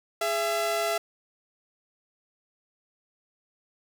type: tone pair together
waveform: sawtooth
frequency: 415.3 / 671.8 Hz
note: G#4 / E5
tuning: 0 / +33 cents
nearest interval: minor sixth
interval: 833 cents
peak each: -28 / -22 dBFS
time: 0.21-0.98 s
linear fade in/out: 5 ms
effects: none